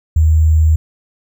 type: tone with sample-and-hold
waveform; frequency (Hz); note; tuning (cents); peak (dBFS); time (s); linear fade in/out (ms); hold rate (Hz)
sine; 78.9; D#2; +25; -7; 0.16-0.76; 5; 7350
effects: none